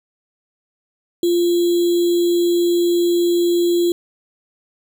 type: tone with sample-and-hold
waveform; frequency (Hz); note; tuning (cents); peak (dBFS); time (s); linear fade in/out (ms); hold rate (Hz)
sine; 346.8; F4; -12; -13; 1.23-3.92; 2; 3675
effects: none